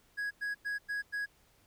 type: tone bursts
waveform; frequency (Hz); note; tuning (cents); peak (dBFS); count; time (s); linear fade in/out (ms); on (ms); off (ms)
triangle; 1661.2; G#6; 0; -31; 5; 0.17-1.262; 20; 140; 98
effects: pink hiss -67 dBFS RMS until 1.66 s